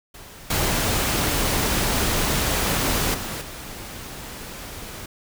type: noise with level steps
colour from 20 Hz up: pink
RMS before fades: -42 / -22 / -30 / -36 dBFS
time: 0.14-5.06 s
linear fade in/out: 5 ms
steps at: 0.5 / 3.14 / 3.41 s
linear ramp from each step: 5 ms
effects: none